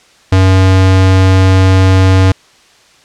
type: tone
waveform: square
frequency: 94.4 Hz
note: F#2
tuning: 35 cents sharp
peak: -5 dBFS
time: 0.32-2.32 s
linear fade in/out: 5 ms
effects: white hiss -45 dBFS RMS until 3.04 s + low-pass 6000 Hz 12 dB/octave